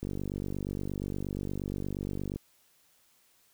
click train, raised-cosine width 3 ms, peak -22 dBFS, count 114, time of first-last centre 0.03-2.36 s, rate 48.5 Hz, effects white hiss -66 dBFS RMS until 3.53 s

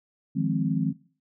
sine chord, F minor seventh, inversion third, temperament equal, 155.56 / 174.61 / 207.7 / 261.6 Hz, Eb3 / F3 / Ab3 / C4, 0 / 0 / 0 / 0 cents, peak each -27 / -28 / -29 / -28 dBFS, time 0.35-0.93 s, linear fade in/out 20 ms, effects noise-tail reverb RT60 0.4 s tail -18 dB re dry

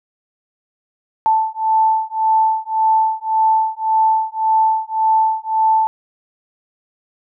sine beating tone pair, 880 / 881.8 Hz, A5 / A5, 0 / +4 cents, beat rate 1.8 Hz, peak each -16 / -16 dBFS, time 1.26-5.87 s, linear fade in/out 0 ms, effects none

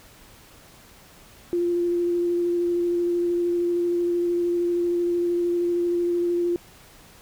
sine tone with vibrato, 347.8 Hz, F4, 7 cents flat, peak -20 dBFS, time 1.53-6.56 s, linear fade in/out 0 ms, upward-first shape square, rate 13 Hz, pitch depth 9 cents each way, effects pink hiss -50 dBFS RMS until 7.21 s

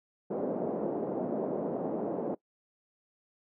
white band-pass noise, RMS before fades -33 dBFS, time 0.3-2.35 s, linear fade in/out 10 ms, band 190 to 580 Hz, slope 24 dB/octave, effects noise-tail reverb RT60 0.1 s tail -21 dB re dry

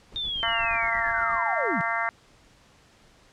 brown noise with tremolo, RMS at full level -42 dBFS, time 0.12-1.39 s, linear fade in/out 2 ms, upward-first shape square, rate 8.5 Hz, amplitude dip 65%
sine linear sweep, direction down, 3665 to 138.9 Hz, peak -27 dBFS, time 0.16-1.81 s, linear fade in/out 0 ms
harmonic tone, 229 Hz, A#3, 31 cents flat, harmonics 3 / 4 / 5 / 6 / 7 / 8 / 9, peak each -32 / -32 / -32 / -32 / -32 / -32 / -32 dBFS, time 0.43-2.09 s, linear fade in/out 0 ms
effects pink hiss -57 dBFS RMS until 3.32 s + low-pass 7000 Hz 12 dB/octave

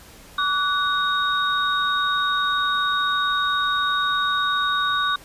sine tone cluster, 1147 / 1479 / 3743 Hz, D6 / F#6 / A#7, -41 / -1 / +6 cents, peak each -22 / -24 / -25 dBFS, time 0.38-5.16 s, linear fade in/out 5 ms, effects pink hiss -46 dBFS RMS until 5.24 s + resampled to 32000 Hz

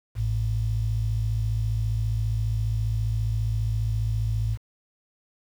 sine tone pair together, 54.8 / 109.6 Hz, A1 / A2, -6 / -6 cents, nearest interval octave, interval 1200 cents, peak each -27 / -24 dBFS, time 0.15-4.58 s, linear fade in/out 50 ms, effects 8-bit

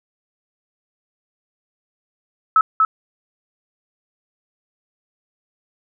sine tone with echo, 1300 Hz, E6, 24 cents flat, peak -9 dBFS, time 2.56-2.61 s, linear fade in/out 2 ms, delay 240 ms, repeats 1, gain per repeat -2 dB, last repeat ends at 2.85 s, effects none

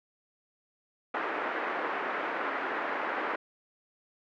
white band-pass noise, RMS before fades -33 dBFS, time 1.14-3.36 s, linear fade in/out 5 ms, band 290 to 1800 Hz, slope 24 dB/octave, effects none

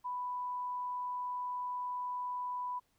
sine tone, 991 Hz, B5, 6 cents sharp, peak -35 dBFS, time 0.04-2.8 s, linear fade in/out 20 ms, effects pink hiss -75 dBFS RMS until 2.98 s

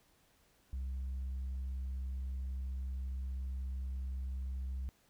sine tone, 65.41 Hz, C2, in tune, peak -34 dBFS, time 0.73-4.89 s, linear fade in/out 0 ms, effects tanh soft clip ceiling -35 dBFS + pink hiss -70 dBFS RMS until 5.09 s

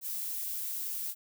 violet noise, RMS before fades -36 dBFS, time 0.01-1.15 s, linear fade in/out 50 ms, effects none

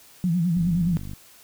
sine tone with vibrato, 172.6 Hz, F3, 20 cents flat, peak -19 dBFS, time 0.24-0.97 s, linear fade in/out 0 ms, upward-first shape sine, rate 9.6 Hz, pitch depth 110 cents each way
click train, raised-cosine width 5 ms, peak -24 dBFS, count 29, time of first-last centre 0.57-1.135 s, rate 49.6 Hz
effects white hiss -51 dBFS RMS until 1.43 s

